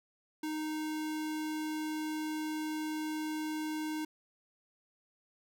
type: tone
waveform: square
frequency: 309.5 Hz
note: D#4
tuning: 9 cents flat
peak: -35 dBFS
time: 0.43-4.05 s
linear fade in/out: 5 ms
effects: none